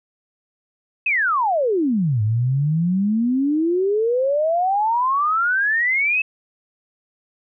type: exponential two-way sweep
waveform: sine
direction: down then up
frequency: 2629 to 103.83 to 2629 Hz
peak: -16 dBFS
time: 1.06-6.22 s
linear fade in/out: 5 ms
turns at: 2.22 s
effects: none